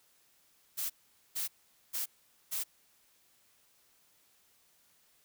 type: noise bursts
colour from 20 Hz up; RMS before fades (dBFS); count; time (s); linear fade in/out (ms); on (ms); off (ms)
blue; -35; 4; 0.77-2.64; 20; 130; 450
effects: white hiss -68 dBFS RMS until 5.24 s